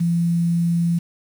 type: tone with quantisation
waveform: sine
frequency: 170.1 Hz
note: F3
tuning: 45 cents flat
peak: -16 dBFS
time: 0-0.99 s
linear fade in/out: 10 ms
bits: 7
effects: none